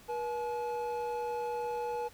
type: tone pair together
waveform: triangle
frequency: 480.4 / 856 Hz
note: B4 / A5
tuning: -48 / -48 cents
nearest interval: minor seventh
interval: 1000 cents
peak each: -33 / -34 dBFS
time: 0.08-2.09 s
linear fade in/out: 20 ms
effects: pink hiss -57 dBFS RMS until 2.13 s